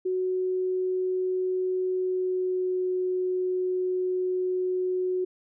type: tone with pitch glide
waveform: sine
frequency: 370 to 367.4 Hz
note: F#4 to F#4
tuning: 0 to -12 cents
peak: -24 dBFS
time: 0.05-5.25 s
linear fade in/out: 10 ms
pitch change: -12 cents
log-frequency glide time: 1.92-2.89 s
effects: none